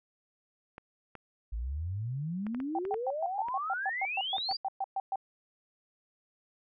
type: clicks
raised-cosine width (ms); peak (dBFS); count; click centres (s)
0.5; -29; 10; 0.781 / 1.153 / 2.467 / 2.547 / 2.602 / 2.852 / 2.942 / 3.485 / 4.382 / 4.513
type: exponential sweep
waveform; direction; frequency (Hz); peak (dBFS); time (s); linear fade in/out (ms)
sine; up; 52 to 4868; -32; 1.52-4.57; 10
type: tone bursts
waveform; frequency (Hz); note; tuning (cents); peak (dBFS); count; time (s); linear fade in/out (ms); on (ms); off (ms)
sine; 776; G5; -18; -29; 16; 2.75-5.158; 2; 38; 120
effects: none